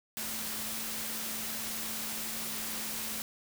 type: tone in noise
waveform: sine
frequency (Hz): 220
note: A3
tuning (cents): 0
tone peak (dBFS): -47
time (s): 0.17-3.22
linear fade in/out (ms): 0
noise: white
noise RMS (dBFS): -37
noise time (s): 0.17-3.22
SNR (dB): -13
effects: none